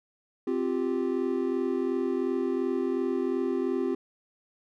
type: chord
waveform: triangle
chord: C suspended fourth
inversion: none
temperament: equal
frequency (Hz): 261.6 / 349.2 / 392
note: C4 / F4 / G4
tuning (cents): 0 / 0 / 0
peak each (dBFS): -28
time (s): 0.47-3.95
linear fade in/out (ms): 5
effects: none